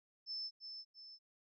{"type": "tone with echo", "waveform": "sine", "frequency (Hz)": 5274, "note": "E8", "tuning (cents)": 0, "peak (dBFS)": -40, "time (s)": [0.26, 0.51], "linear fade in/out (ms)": 50, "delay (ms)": 340, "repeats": 2, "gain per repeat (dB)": -6, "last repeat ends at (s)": 1.19, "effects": []}